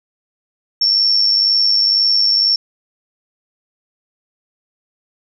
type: tone with amplitude modulation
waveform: sine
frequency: 5440 Hz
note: F8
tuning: 46 cents flat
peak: -8 dBFS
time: 0.81-2.56 s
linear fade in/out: 5 ms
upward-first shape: sine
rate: 102 Hz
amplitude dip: 60%
effects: none